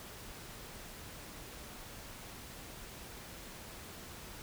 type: silence
effects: pink hiss -49 dBFS RMS until 4.42 s